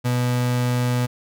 35% pulse tone, 123.47 Hz, B2, in tune, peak -17 dBFS, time 0.04-1.07 s, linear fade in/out 20 ms, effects none

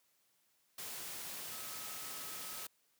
sine tone in noise, 1282 Hz, E6, 49 cents flat, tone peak -56 dBFS, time 1.51-2.66 s, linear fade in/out 5 ms, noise white, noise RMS -45 dBFS, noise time 0.78-2.67 s, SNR -14 dB, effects white hiss -75 dBFS RMS until 2.99 s + high-pass 100 Hz 12 dB/octave

